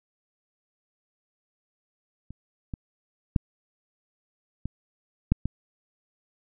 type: clicks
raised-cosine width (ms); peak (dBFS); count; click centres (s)
5; -28 / -20 / -8 / -18 / -7 / -14; 6; 2.306 / 2.738 / 3.362 / 4.656 / 5.32 / 5.456
effects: none